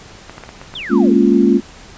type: clicks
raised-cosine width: 0.5 ms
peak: -17 dBFS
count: 6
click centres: 0.296 / 0.381 / 0.437 / 0.491 / 0.615 / 0.74 s
type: exponential sweep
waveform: sine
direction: down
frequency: 3729 to 261.6 Hz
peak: -24 dBFS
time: 0.75-1.19 s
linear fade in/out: 5 ms
type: chord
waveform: sine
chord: Bb minor seventh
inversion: third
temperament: equal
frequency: 207.7 / 233.1 / 277.2 / 349.2 Hz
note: Ab3 / Bb3 / Db4 / F4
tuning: 0 / 0 / 0 / 0 cents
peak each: -14 dBFS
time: 0.89-1.61 s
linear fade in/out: 50 ms
effects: pink hiss -39 dBFS RMS until 1.97 s + resampled to 16000 Hz